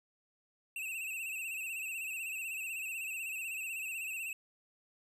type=tone with vibrato; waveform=square; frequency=2637 Hz; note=E7; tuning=in tune; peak=-38 dBFS; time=0.76-4.33 s; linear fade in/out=2 ms; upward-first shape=sine; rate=16 Hz; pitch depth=76 cents each way; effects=none